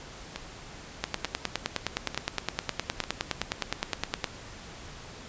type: two click trains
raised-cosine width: 0.2 ms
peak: -9 / -16 dBFS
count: 32 / 4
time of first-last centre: 1.04-4.242 / 0.36-3.039 s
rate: 9.68 / 1.12 Hz
effects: pink hiss -45 dBFS RMS until 5.28 s + resampled to 16000 Hz